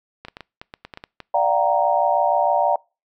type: clicks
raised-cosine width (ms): 0.3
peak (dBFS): -19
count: 11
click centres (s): 0.25 / 0.284 / 0.369 / 0.407 / 0.615 / 0.739 / 0.85 / 0.938 / 0.974 / 1.039 / 1.203
type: chord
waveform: sine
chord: G minor seventh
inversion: second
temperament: equal with one note detuned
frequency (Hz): 587.3 / 698.5 / 764.8 / 932.3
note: D5 / F5 / G5 / Bb5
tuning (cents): 0 / 0 / -43 / 0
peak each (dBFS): -21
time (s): 1.34-2.76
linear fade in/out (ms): 5
effects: noise-tail reverb RT60 0.3 s tail -26 dB re dry